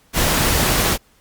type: noise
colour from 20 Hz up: pink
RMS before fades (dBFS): -17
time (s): 0.13-0.98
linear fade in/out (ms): 50
effects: pink hiss -56 dBFS RMS until 1.2 s + Opus 48 kbps

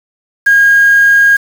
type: tone with quantisation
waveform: sine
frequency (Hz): 1629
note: G#6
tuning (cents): -34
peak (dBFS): -4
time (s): 0.46-1.37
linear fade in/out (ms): 10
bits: 4
effects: none

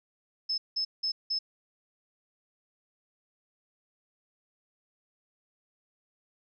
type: tone bursts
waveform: sine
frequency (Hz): 5220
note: E8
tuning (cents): -18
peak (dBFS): -27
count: 4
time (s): 0.49-1.39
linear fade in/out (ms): 10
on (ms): 90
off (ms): 180
effects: none

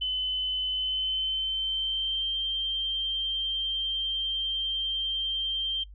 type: tone with pitch glide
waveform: sine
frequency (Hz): 3030 to 3155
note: F#7 to G7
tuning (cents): +40 to +10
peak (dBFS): -26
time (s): 0.01-5.84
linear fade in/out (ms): 10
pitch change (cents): +70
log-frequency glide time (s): 0.71-2.35
effects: noise-tail reverb RT60 0.1 s tail -21 dB re dry + added 50 Hz sine -44 dBFS peak until 5.94 s

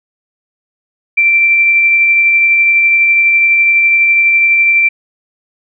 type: tone with tremolo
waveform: sine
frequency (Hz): 2349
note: D7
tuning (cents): 0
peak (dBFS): -5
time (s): 1.17-4.89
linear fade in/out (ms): 10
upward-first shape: triangle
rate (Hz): 12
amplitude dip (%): 25
effects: none

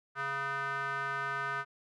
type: tone with band-pass filter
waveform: square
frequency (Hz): 138.3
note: C#3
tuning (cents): -4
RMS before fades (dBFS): -35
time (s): 0.15-1.65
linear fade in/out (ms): 50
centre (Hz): 1400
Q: 5.4
effects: none

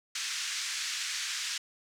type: band-pass noise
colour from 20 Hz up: white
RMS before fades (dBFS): -35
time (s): 0.15-1.58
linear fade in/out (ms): 5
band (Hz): 1500 to 6900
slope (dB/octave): 24
effects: none

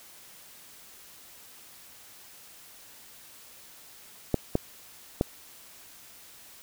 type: clicks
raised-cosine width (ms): 2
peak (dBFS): -9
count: 3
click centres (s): 4.343 / 4.554 / 5.211
effects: white hiss -51 dBFS RMS until 6.62 s

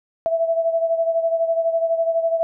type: beating tone pair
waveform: sine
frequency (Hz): 659 / 671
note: E5 / E5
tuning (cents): -1 / +31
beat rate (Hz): 12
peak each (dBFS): -18 / -24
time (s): 0.26-2.43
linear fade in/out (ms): 0
effects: none

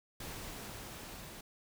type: noise with level ramp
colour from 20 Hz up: pink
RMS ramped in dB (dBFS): -44 to -49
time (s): 0.2-1.41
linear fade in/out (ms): 5
effects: none

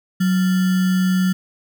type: tone with sample-and-hold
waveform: sine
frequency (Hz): 185.2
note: F#3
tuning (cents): +2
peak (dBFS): -14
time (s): 0.2-1.33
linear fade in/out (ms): 10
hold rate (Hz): 1575
effects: none

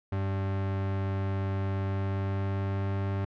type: tone with pitch glide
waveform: 40% pulse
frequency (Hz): 97.2 to 98.1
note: G2 to G2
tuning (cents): -14 to +2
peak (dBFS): -27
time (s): 0.12-3.25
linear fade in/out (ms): 5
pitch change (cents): +16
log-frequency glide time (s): 1.72-2.97
effects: low-pass 2000 Hz 12 dB/octave

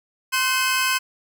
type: tone cluster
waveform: sawtooth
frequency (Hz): 1048 / 1527 / 2568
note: C6 / G6 / E7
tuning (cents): +2 / -46 / -46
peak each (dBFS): -20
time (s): 0.32-0.99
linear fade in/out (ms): 20
effects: none

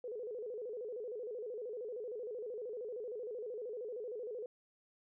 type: tone with vibrato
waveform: sine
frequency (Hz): 460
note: A#4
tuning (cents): -23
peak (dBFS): -40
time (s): 0.04-4.46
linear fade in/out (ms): 2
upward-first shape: square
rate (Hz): 13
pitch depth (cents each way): 130
effects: none

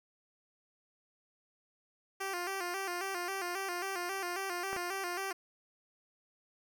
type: tone with vibrato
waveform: 10% pulse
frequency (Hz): 370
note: F#4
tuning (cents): 0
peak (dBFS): -27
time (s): 2.2-5.33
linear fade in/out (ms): 10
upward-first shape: square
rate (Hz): 3.7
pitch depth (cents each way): 85
type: clicks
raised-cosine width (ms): 0.5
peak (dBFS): -24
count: 2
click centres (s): 4.73 / 4.764
effects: none

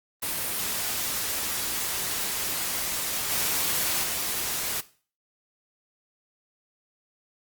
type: noise with level steps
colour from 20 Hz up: white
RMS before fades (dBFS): -29 / -26 / -29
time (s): 0.22-4.81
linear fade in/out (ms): 10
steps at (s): 3.3 / 4.02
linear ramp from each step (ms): 20
effects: noise-tail reverb RT60 0.4 s tail -17 dB re dry + Opus 32 kbps

